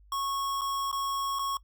square tone with dropouts, 1100 Hz, C#6, 14 cents flat, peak -30 dBFS, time 0.12-1.57 s, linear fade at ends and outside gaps 2 ms, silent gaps 0.611-0.616 / 0.915-0.927 / 1.388-1.392 s, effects noise-tail reverb RT60 0.1 s tail -21 dB re dry + added 50 Hz sine -54 dBFS peak until 1.63 s

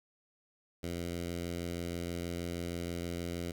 10% pulse tone with notch filter, 86.3 Hz, F2, 20 cents flat, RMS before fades -38 dBFS, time 0.83-3.52 s, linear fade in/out 5 ms, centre 1100 Hz, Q 1.3, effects none

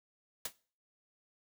white noise with exponential decay, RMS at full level -32 dBFS, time 0.45-0.53 s, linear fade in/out 5 ms, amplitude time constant 17 ms, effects noise-tail reverb RT60 0.4 s tail -20 dB re dry

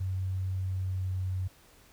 sine tone with pitch glide, 93.9 to 93.14 Hz, F#2 to F#2, +26 to +12 cents, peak -29 dBFS, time 0-1.48 s, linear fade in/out 10 ms, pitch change -14 cents, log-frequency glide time 0.69-1.13 s, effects pink hiss -59 dBFS RMS until 1.92 s

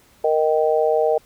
sine chord, Eb major, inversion second, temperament just, 466.7 / 622.3 / 777.8 Hz, Bb4 / Eb5 / G5, +2 / 0 / -14 cents, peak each -18 / -19 / -23 dBFS, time 0.24-1.18 s, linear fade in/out 5 ms, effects pink hiss -54 dBFS RMS until 1.25 s

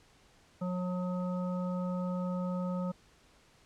harmonic tone, 180.9 Hz, F#3, 39 cents flat, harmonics 1 / 3 / 5 / 7, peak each -32 / -39 / -47 / -45 dBFS, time 0.61-2.92 s, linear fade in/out 10 ms, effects pink hiss -63 dBFS RMS until 3.65 s + low-pass 8000 Hz 12 dB/octave

